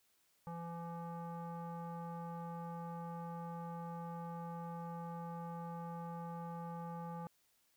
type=tone with low-pass filter; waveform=square; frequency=169 Hz; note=E3; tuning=43 cents sharp; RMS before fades=-45 dBFS; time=0.47-7.27 s; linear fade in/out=0 ms; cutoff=1000 Hz; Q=9.6; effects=white hiss -75 dBFS RMS until 7.76 s